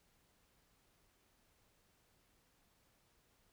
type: silence
effects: pink hiss -74 dBFS RMS until 3.52 s